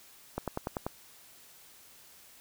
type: click train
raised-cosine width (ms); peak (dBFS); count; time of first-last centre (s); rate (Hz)
1; -18; 6; 0.38-0.865; 10.3
effects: white hiss -56 dBFS RMS until 2.4 s